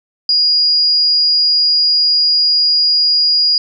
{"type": "tone", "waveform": "sine", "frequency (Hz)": 4871, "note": "D#8", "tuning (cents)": -38, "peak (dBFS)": -9, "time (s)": [0.29, 3.58], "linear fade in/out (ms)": 2, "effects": []}